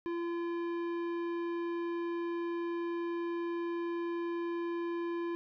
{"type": "tone with tanh clipping", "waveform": "sine", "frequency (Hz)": 341.3, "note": "F4", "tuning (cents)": -40, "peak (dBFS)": -35, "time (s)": [0.06, 5.35], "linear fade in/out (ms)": 0, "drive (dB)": 14, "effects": []}